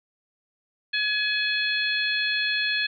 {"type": "harmonic tone", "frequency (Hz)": 846, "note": "G#5", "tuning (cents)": 32, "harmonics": [2, 3, 4, 5], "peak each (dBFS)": [-26, -28, -29, -30], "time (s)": [0.93, 2.87], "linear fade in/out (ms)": 10, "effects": []}